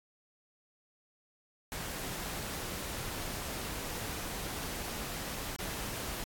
pink noise with dropouts, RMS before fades -39 dBFS, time 1.72-6.24 s, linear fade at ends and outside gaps 0 ms, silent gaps 5.562-5.589 s, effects AAC 64 kbps

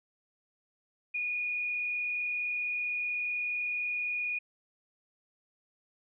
sine tone with frequency modulation, 2452 Hz, D#7, 26 cents flat, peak -30 dBFS, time 1.14-4.39 s, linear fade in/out 10 ms, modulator 36.4 Hz, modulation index 0.69, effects none

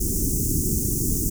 pink band-stop noise, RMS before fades -23 dBFS, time 0-1.3 s, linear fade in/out 10 ms, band 380 to 6100 Hz, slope 48 dB/octave, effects none

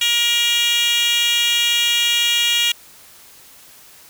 10% pulse tone with high-pass filter, 474 Hz, A#4, 29 cents sharp, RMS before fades -17 dBFS, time 0.01-2.72 s, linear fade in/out 5 ms, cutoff 3100 Hz, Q 3.5, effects white hiss -45 dBFS RMS until 4.09 s

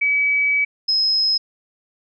sine tone pair in turn, 2283 / 5125 Hz, D7 / E8, -50 / -50 cents, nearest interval octave + major second, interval 1400 cents, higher second, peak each -15 dBFS, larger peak neither, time 0.01-0.65 / 0.88-1.38 s, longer first, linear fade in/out 10 ms, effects none

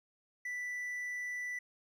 triangle tone, 1975.5 Hz, B6, in tune, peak -35 dBFS, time 0.45-1.59 s, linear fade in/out 5 ms, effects none

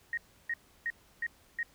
sine tone bursts, 1870 Hz, A#6, 5 cents sharp, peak -30 dBFS, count 5, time 0.13-1.63 s, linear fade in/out 2 ms, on 44 ms, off 320 ms, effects pink hiss -63 dBFS RMS until 1.74 s

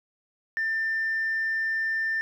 sine tone, 1790 Hz, A6, 29 cents sharp, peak -23 dBFS, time 0.57-2.21 s, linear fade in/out 0 ms, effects tanh soft clip ceiling -21 dBFS + 10-bit

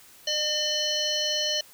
harmonic tone with a mistuned harmonic, 604 Hz, D5, 48 cents sharp, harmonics 1 / 3 / 5 / 7 / 9 / 10, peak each -32 / -37 / -28 / -29 / -36 / -34 dBFS, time 0.27-1.61 s, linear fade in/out 5 ms, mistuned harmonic 10, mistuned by -23 cents, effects white hiss -52 dBFS RMS until 1.73 s

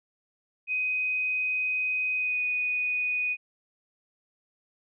sine tone with pitch glide, 2508 to 2482 Hz, D#7 to D#7, +13 to -5 cents, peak -25 dBFS, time 0.67-3.37 s, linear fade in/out 50 ms, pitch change -18 cents, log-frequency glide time 2.16-2.41 s, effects none

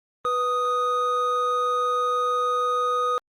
triangle tone pair together, 493.9 / 1244.6 Hz, B4 / D#6, 0 / 0 cents, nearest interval octave + major third, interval 1600 cents, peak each -25 / -20 dBFS, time 0.25-3.18 s, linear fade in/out 0 ms, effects Opus 24 kbps

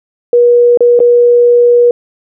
sine tone with dropouts, 481.3 Hz, B4, 45 cents flat, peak -3 dBFS, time 0.33-1.91 s, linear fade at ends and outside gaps 2 ms, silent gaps 0.774-0.806 / 0.992-1.002 s, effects none

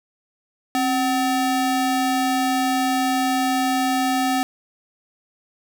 square ring-modulated tone, 510 Hz, C5, 44 cents flat, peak -16 dBFS, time 0.75-4.43 s, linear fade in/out 0 ms, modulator 244 Hz, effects none

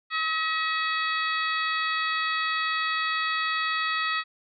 harmonic tone with a mistuned harmonic, 639 Hz, D#5, 46 cents sharp, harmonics 2 / 3 / 4 / 5 / 6 / 7, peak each -28 / -29 / -33 / -37 / -36 / -38 dBFS, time 0.1-4.24 s, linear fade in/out 50 ms, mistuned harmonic 5, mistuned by +84 cents, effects none

